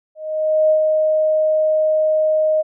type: tone with ADSR envelope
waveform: sine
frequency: 622.3 Hz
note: D#5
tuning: in tune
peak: -10 dBFS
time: 0.15-2.63 s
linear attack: 550 ms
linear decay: 92 ms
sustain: -3 dB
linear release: 26 ms
effects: none